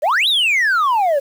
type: exponential two-way sweep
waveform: sine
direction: up then down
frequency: 536 to 3975 to 536 Hz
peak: -10 dBFS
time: 0.02-1.2 s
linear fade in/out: 20 ms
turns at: 0.28 s
effects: tanh soft clip ceiling -12 dBFS + 7-bit